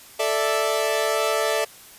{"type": "chord", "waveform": "sawtooth", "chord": "A suspended fourth", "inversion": "none", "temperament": "equal", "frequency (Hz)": [440, 587.3, 659.3], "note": ["A4", "D5", "E5"], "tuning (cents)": [0, 0, 0], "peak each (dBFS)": -21, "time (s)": [0.19, 1.65], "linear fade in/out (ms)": 10, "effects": ["white hiss -46 dBFS RMS until 1.98 s", "resampled to 32000 Hz"]}